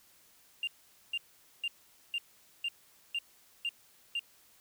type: tone bursts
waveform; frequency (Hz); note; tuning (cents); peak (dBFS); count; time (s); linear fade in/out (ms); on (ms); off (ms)
sine; 2792; F7; -1; -29; 8; 0.63-4.194; 2; 43; 460
effects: tanh soft clip ceiling -28 dBFS + white hiss -63 dBFS RMS until 4.6 s